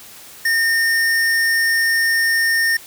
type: tone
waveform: square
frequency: 1825 Hz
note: A#6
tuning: 37 cents flat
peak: -15 dBFS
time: 0.45-2.77 s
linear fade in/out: 5 ms
effects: white hiss -40 dBFS RMS until 2.86 s